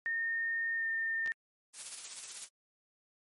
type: tone with pitch glide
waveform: sine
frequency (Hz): 1831 to 1812.1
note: A#6 to A#6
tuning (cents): -32 to -49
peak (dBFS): -31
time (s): 0.06-1.32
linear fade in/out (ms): 0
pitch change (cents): -17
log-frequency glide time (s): 0.76-0.85
type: clicks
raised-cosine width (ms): 0.2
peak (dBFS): -29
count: 2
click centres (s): 1.261 / 1.275
type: noise with tremolo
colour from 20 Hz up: blue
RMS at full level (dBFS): -39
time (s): 1.73-2.49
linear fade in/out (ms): 50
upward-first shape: sine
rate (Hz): 16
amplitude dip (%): 45
effects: MP3 48 kbps